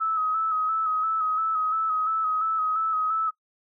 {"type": "tone with vibrato", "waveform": "sine", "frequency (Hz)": 1287, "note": "E6", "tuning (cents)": -42, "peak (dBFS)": -22, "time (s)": [0, 3.31], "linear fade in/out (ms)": 20, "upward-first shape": "square", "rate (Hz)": 2.9, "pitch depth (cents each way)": 31, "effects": ["noise-tail reverb RT60 0.1 s tail -22 dB re dry"]}